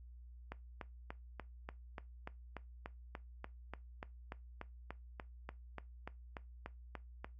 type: click train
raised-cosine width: 0.5 ms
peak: -29 dBFS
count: 24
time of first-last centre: 0.52-7.245 s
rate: 3.42 Hz
effects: noise-tail reverb RT60 0.2 s tail -19 dB re dry + added 60 Hz sine -52 dBFS peak until 7.39 s